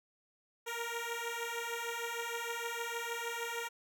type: beating tone pair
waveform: 10% pulse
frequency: 464 / 470.5 Hz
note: A#4 / A#4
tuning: -8 / +16 cents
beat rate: 6.5 Hz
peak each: -32 / -31 dBFS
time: 0.66-3.69 s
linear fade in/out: 20 ms
effects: none